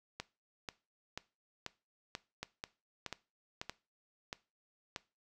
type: two click trains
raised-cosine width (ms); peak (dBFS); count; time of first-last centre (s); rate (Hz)
0.2; -22 / -22; 8 / 5; 0.2-3.615 / 2.43-4.962; 2.05 / 1.58
effects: noise-tail reverb RT60 0.3 s tail -19 dB re dry